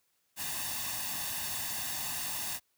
white noise with comb filter, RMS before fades -36 dBFS, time 0.36-2.6 s, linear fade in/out 50 ms, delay 1.1 ms, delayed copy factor +0.7, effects white hiss -75 dBFS RMS until 2.77 s + high-pass 60 Hz 12 dB/octave

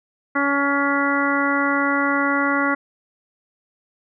harmonic tone, 281.4 Hz, C#4, 26 cents sharp, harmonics 1 / 2 / 3 / 4 / 5 / 6 / 7, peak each -22 / -27 / -29 / -24 / -23 / -30 / -25 dBFS, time 0.35-2.75 s, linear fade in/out 10 ms, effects none

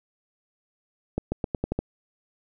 accelerating click train, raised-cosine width 2 ms, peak -12 dBFS, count 7, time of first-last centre 1.18-1.79 s, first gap 140 ms, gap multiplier 0.87, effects none

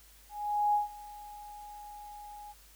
sine tone with ADSR envelope, 830.6 Hz, G#5, in tune, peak -23 dBFS, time 0.29-2.54 s, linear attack 450 ms, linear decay 140 ms, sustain -21 dB, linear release 33 ms, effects added 50 Hz sine -59 dBFS peak until 2.75 s + white hiss -59 dBFS RMS until 2.75 s

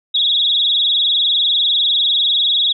sine tone with vibrato, 3564 Hz, A7, 22 cents sharp, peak -12 dBFS, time 0.14-2.73 s, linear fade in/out 10 ms, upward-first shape sine, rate 20 Hz, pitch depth 140 cents each way, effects none

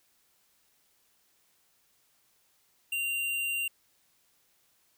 sine tone with hard clipping, 2774 Hz, F7, 12 cents flat, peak -30 dBFS, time 2.92-3.68 s, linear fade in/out 5 ms, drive 17 dB, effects white hiss -69 dBFS RMS until 4.97 s

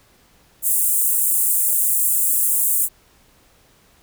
pink high-pass noise, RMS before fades -18 dBFS, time 0.62-2.89 s, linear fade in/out 50 ms, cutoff 8100 Hz, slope 48 dB/octave, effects pink hiss -55 dBFS RMS until 4.02 s

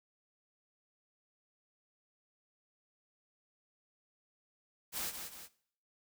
white noise with echo, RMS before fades -38 dBFS, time 4.92-5.13 s, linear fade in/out 50 ms, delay 180 ms, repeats 2, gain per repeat -6 dB, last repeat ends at 5.49 s, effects noise-tail reverb RT60 0.6 s tail -19 dB re dry

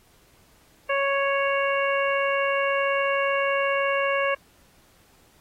harmonic tone, 554.4 Hz, C#5, in tune, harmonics 1 / 2 / 3 / 4 / 5, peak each -24 / -27 / -29 / -30 / -31 dBFS, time 0.89-4.35 s, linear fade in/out 10 ms, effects pink hiss -59 dBFS RMS until 5.4 s + AAC 48 kbps

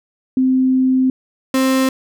sine / 35% pulse tone pair in turn, 259.5 / 263.3 Hz, C4 / C4, -14 / +11 cents, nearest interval unison, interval 25 cents, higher second, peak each -11 dBFS, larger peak neither, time 0.37-1.1 / 1.54-1.89 s, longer first, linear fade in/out 2 ms, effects none

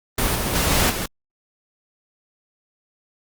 pink noise with level steps, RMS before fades -20 / -23 / -20 / -18 / -26 dBFS, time 0.18-1.06 s, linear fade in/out 5 ms, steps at 0.34 / 0.53 / 0.7 / 0.89 s, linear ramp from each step 20 ms, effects Opus 24 kbps

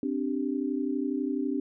sine chord, C suspended second, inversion none, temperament equal, 261.6 / 293.7 / 392 Hz, C4 / D4 / G4, 0 / 0 / 0 cents, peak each -30 / -30 / -35 dBFS, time 0.03-1.6 s, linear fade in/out 2 ms, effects none

